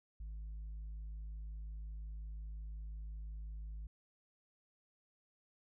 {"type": "tone", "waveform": "sine", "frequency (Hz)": 52.8, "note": "G#1", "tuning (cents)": 29, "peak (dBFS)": -40, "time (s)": [0.2, 3.87], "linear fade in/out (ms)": 5, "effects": ["tanh soft clip ceiling -42 dBFS"]}